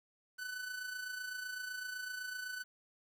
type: tone with amplitude modulation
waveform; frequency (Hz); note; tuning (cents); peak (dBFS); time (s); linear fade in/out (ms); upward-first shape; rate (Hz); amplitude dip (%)
45% pulse; 1500; F#6; +23; -38; 0.38-2.64; 20; sine; 27.9; 50
effects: 11-bit